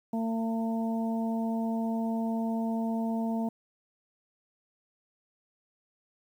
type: harmonic tone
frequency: 226.2 Hz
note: A3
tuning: 48 cents sharp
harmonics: 1 / 2 / 3 / 4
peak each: -28 / -41 / -37 / -41 dBFS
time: 0.13-3.49 s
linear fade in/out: 5 ms
effects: 10-bit